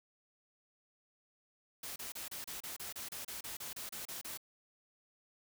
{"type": "noise bursts", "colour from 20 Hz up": "white", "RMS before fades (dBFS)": -44, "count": 16, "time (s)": [1.83, 4.375], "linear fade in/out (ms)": 5, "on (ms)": 130, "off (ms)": 31, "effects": []}